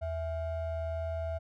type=ring-modulated tone; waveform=triangle; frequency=370 Hz; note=F#4; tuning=in tune; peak=-27 dBFS; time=0.01-1.39 s; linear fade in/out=20 ms; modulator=289 Hz; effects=none